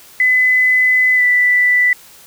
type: tone with pitch glide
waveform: sine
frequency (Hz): 2013 to 1979.6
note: B6 to B6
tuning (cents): +33 to +4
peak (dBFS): -9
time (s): 0.2-1.93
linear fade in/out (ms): 2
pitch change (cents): -29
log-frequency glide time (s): 1.15-1.23
effects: white hiss -42 dBFS RMS until 2.26 s